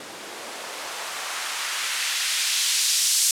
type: noise with band-pass filter sweep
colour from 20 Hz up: blue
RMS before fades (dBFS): -25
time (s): 0-3.31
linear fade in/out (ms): 2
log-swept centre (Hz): 310 to 6300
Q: 0.91
effects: low-pass 11000 Hz 12 dB/octave